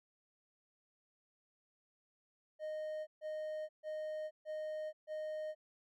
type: tone bursts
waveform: triangle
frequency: 618 Hz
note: D#5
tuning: 12 cents flat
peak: -37 dBFS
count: 5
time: 2.59-5.55 s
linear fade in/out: 50 ms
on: 480 ms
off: 140 ms
effects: none